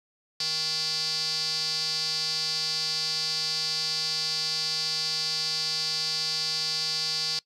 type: tone with band-pass filter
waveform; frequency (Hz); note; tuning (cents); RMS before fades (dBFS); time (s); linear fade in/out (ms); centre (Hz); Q
square; 157.4; D#3; +20; -29; 0.4-7.39; 2; 4700; 7.6
effects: noise-tail reverb RT60 0.1 s tail -22 dB re dry